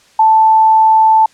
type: tone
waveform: sine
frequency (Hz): 880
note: A5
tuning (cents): 0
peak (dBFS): -5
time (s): 0.19-1.26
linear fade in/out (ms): 5
effects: white hiss -48 dBFS RMS until 1.33 s + low-pass 7000 Hz 12 dB/octave